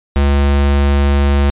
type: tone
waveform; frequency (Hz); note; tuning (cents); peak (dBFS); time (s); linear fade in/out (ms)
square; 70.5; C#2; +30; -10; 0.16-1.5; 0
effects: resampled to 8000 Hz